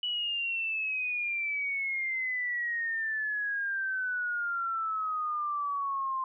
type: exponential sweep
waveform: sine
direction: down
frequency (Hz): 2960 to 1044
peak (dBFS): -29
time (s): 0.03-6.24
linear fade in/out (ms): 2
effects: none